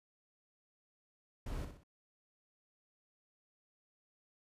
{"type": "noise with echo", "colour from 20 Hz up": "brown", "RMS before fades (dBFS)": -41, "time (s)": [1.46, 1.65], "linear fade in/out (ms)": 5, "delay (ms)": 62, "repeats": 3, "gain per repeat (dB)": -7, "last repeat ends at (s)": 1.836, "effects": ["resampled to 32000 Hz"]}